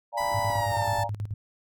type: chord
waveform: sine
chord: Bb dominant seventh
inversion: first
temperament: equal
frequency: 587.3 / 698.5 / 830.6 / 932.3 Hz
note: D5 / F5 / Ab5 / Bb5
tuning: 0 / 0 / 0 / 0 cents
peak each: -32 / -33 / -31 / -31 dBFS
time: 0.12-1.1 s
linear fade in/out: 50 ms
type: tone with pitch glide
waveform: 30% pulse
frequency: 990 to 882 Hz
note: B5 to A5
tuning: +4 to +4 cents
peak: -27 dBFS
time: 0.17-1.04 s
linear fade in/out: 10 ms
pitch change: -200 cents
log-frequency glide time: 0.48-0.89 s
type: low-pass noise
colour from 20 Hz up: pink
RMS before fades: -45 dBFS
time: 0.2-1.01 s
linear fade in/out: 5 ms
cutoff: 1600 Hz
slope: 24 dB/octave
type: tone with tremolo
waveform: sine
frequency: 103.83 Hz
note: G#2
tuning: in tune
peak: -27 dBFS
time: 0.34-1.34 s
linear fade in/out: 5 ms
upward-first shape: square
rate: 9.3 Hz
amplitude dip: 75%
effects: none